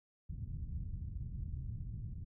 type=low-pass noise; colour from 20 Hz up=white; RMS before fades=-42 dBFS; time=0.29-2.25 s; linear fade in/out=10 ms; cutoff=130 Hz; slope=24 dB/octave; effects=none